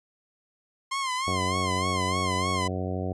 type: tone with vibrato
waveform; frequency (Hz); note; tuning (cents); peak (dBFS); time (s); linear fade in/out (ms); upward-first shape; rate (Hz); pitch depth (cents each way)
sawtooth; 1052; C6; +9; -23; 0.91-2.68; 10; sine; 3.3; 84
type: harmonic tone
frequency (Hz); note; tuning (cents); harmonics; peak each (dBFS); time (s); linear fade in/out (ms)
92.5; F#2; 0; 1 / 2 / 3 / 4 / 5 / 6 / 7 / 8; -31 / -34 / -36 / -37 / -38 / -39 / -39 / -40; 1.27-3.13; 5
effects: resampled to 22050 Hz